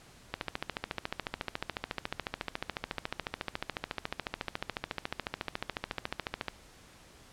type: click train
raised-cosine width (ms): 0.3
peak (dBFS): -16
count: 87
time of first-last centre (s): 0.34-6.483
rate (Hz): 14
effects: pink hiss -56 dBFS RMS until 7.32 s + low-pass 10000 Hz 12 dB/octave